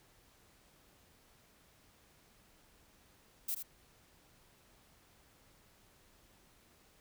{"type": "noise with echo", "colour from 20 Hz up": "violet", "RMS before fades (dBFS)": -36, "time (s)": [3.48, 3.55], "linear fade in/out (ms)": 10, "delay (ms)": 80, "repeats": 1, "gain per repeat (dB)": -7, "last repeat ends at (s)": 3.63, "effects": ["pink hiss -66 dBFS RMS until 7 s"]}